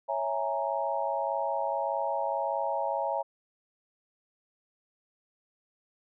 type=chord; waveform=sine; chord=A# half-diminished seventh; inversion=first; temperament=equal; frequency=554.4 / 659.3 / 830.6 / 932.3 Hz; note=C#5 / E5 / G#5 / A#5; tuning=0 / 0 / 0 / 0 cents; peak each=-33 dBFS; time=0.08-3.23 s; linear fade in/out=20 ms; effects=none